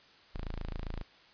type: tone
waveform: sawtooth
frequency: 27.5 Hz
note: A0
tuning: in tune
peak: -32 dBFS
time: 0.34-1.03 s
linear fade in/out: 20 ms
effects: white hiss -59 dBFS RMS until 1.33 s + resampled to 11025 Hz